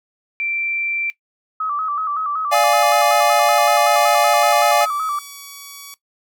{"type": "tone", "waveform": "sine", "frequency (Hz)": 2349, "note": "D7", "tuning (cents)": 0, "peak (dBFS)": -20, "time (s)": [0.4, 1.1], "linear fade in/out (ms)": 0}
{"type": "tone with vibrato", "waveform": "sine", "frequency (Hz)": 1219, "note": "D#6", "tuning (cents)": -36, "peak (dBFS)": -19, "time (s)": [1.6, 5.19], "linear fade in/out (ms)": 5, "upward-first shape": "square", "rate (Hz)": 5.3, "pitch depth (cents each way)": 79}
{"type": "chord", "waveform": "square", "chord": "D diminished", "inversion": "none", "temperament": "equal", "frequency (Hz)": [587.3, 698.5, 830.6], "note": ["D5", "F5", "Ab5"], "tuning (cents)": [0, 0, 0], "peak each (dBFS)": [-19, -18, -18], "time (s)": [2.51, 4.86], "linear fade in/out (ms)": 20}
{"type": "tone with pitch glide", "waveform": "5% pulse", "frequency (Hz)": [1149, 1130.6], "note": ["D6", "C#6"], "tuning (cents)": [-38, 34], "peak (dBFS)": -23, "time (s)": [3.94, 5.94], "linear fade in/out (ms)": 0, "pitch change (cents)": -28, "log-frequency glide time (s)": [4.98, 5.39]}
{"effects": ["noise-tail reverb RT60 0.1 s tail -18 dB re dry"]}